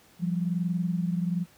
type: tone pair together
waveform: sine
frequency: 172.3 / 193.4 Hz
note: F3 / G3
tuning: -23 / -23 cents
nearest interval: major second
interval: 200 cents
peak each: -26 / -31 dBFS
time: 0.19-1.46 s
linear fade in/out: 50 ms
effects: pink hiss -58 dBFS RMS until 1.57 s + high-pass 60 Hz 12 dB/octave